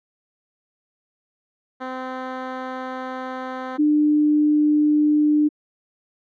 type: tone pair in turn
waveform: 10% pulse / sine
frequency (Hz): 258 / 299.5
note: C4 / D4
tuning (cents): -24 / +34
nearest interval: minor third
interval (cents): 258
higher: second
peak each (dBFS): -19 / -14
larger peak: second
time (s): 1.8-3.78 / 3.78-5.49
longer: first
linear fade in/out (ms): 20
effects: low-pass 2000 Hz 12 dB/octave